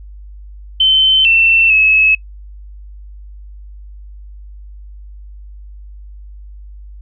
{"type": "tone with pitch steps", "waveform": "sine", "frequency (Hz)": [3076, 2686, 2582], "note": ["G7", "E7", "E7"], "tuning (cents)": [-33, 32, -37], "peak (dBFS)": -7, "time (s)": [0.8, 2.15], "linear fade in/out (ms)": 5, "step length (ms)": 450, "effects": ["noise-tail reverb RT60 0.1 s tail -24 dB re dry", "added 50 Hz sine -31 dBFS peak until 7.01 s"]}